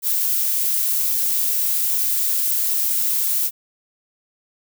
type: noise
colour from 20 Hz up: violet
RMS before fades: -20 dBFS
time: 0.02-3.51 s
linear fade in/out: 50 ms
effects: none